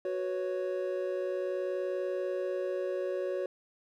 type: chord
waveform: triangle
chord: F# suspended fourth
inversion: none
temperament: equal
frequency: 370 / 493.9 / 554.4 Hz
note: F#4 / B4 / C#5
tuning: 0 / 0 / 0 cents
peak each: -32 / -38 / -32 dBFS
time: 0.05-3.46 s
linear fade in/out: 2 ms
effects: none